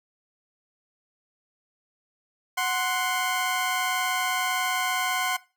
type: tone pair together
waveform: 20% pulse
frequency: 738.2 / 1046.5 Hz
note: F#5 / C6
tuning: -4 / 0 cents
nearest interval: tritone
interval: 604 cents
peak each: -22 dBFS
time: 2.57-5.37 s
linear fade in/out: 10 ms
effects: noise-tail reverb RT60 0.3 s tail -20 dB re dry